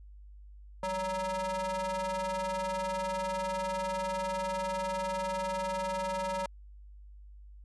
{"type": "ring-modulated tone", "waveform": "square", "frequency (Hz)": 185, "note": "F#3", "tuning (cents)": 0, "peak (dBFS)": -29, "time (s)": [0.83, 6.46], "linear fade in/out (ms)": 2, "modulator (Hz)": 750, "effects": ["added 50 Hz sine -48 dBFS peak until 7.64 s", "resampled to 24000 Hz"]}